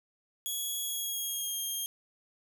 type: tone with pitch glide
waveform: 5% pulse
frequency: 3347 to 3218 Hz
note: G#7 to G7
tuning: +13 to +45 cents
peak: -25 dBFS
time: 0.46-1.86 s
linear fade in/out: 0 ms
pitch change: -68 cents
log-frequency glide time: 0.84-1.58 s
effects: none

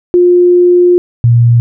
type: tone pair in turn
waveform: sine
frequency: 354.8 / 118.4 Hz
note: F4 / A#2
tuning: +27 / +27 cents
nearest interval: octave + perfect fifth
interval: 1900 cents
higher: first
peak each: -3 dBFS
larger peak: neither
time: 0.14-0.98 / 1.24-1.6 s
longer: first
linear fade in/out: 0 ms
effects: none

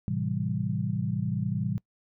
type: chord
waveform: sine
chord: A minor seventh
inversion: none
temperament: equal with one note detuned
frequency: 110 / 130.81 / 164.81 / 195.21 Hz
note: A2 / C3 / E3 / G3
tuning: 0 / 0 / 0 / -7 cents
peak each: -32 dBFS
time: 0.08-1.78 s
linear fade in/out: 0 ms
effects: noise-tail reverb RT60 0.1 s tail -23 dB re dry

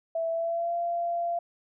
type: tone with pitch glide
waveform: sine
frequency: 659.3 to 687.3 Hz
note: E5 to F5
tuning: 0 to -28 cents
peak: -26 dBFS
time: 0.15-1.39 s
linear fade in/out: 5 ms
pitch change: +72 cents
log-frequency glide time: 0.3-0.74 s
effects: none

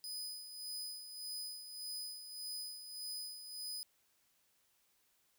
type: tone with tremolo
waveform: sawtooth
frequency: 4993 Hz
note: D#8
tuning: 5 cents sharp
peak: -38 dBFS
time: 0.04-3.83 s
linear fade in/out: 0 ms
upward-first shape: sine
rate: 1.7 Hz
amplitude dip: 60%
effects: white hiss -75 dBFS RMS until 5.38 s

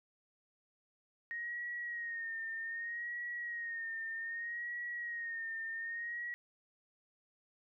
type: tone with vibrato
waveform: sine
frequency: 1864.7 Hz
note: A#6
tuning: in tune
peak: -38 dBFS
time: 1.31-6.34 s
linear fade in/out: 0 ms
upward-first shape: sine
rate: 0.64 Hz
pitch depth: 52 cents each way
effects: none

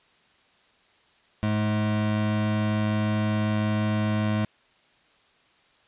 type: tone pair together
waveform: square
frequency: 106.1 / 212.9 Hz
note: G#2 / G#3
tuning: +38 / +43 cents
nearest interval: octave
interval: 1205 cents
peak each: -26 dBFS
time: 1.43-4.45 s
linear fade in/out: 0 ms
effects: white hiss -61 dBFS RMS until 5.87 s + resampled to 8000 Hz

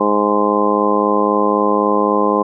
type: harmonic tone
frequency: 103.83 Hz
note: G#2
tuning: in tune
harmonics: 2 / 3 / 4 / 5 / 6 / 7 / 8 / 9 / 10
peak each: -21 / -20 / -19 / -19 / -25 / -28 / -23 / -29 / -17 dBFS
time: 0-2.43 s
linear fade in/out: 10 ms
effects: none

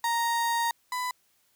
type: tone pair in turn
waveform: 35% pulse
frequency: 932.3 / 998.3 Hz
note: A#5 / B5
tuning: 0 / +18 cents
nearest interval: minor second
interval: 118 cents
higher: second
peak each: -23 / -27 dBFS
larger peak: first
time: 0.04-0.71 / 0.92-1.11 s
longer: first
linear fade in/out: 2 ms
effects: white hiss -68 dBFS RMS until 1.55 s

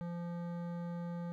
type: tone with hard clipping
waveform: sine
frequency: 172.4 Hz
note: F3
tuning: 22 cents flat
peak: -40 dBFS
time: 0.01-1.32 s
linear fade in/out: 0 ms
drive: 14 dB
effects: none

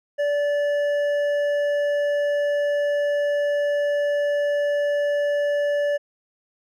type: tone with hard clipping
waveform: sine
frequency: 580 Hz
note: D5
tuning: 22 cents flat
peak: -21 dBFS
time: 0.18-5.98 s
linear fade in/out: 20 ms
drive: 7 dB
effects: none

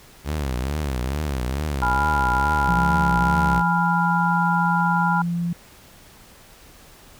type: tone with vibrato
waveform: sawtooth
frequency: 68.6 Hz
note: C#2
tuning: 17 cents flat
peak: -19 dBFS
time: 0.24-3.63 s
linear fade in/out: 50 ms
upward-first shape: triangle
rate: 2.3 Hz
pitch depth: 240 cents each way
type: chord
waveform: sine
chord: F diminished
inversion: first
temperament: equal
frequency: 830.6 / 987.8 / 1396.9 Hz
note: Ab5 / Cb6 / F6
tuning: 0 / 0 / 0 cents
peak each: -23 dBFS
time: 1.82-5.22 s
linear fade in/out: 5 ms
type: tone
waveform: sine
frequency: 172 Hz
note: F3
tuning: 26 cents flat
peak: -21 dBFS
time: 2.68-5.53 s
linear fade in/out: 5 ms
effects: pink hiss -48 dBFS RMS until 7.19 s

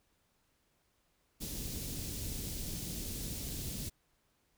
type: band-stop noise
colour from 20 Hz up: pink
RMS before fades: -40 dBFS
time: 1.4-3.9 s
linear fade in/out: 20 ms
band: 300 to 4500 Hz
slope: 12 dB/octave
effects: pink hiss -75 dBFS RMS until 4.57 s

